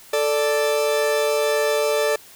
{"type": "tone pair together", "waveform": "40% pulse", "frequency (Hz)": [440, 587.3], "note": ["A4", "D5"], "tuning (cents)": [0, 0], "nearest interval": "perfect fourth", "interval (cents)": 500, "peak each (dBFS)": [-20, -20], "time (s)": [0.13, 2.16], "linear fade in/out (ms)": 5, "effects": ["white hiss -46 dBFS RMS until 2.35 s"]}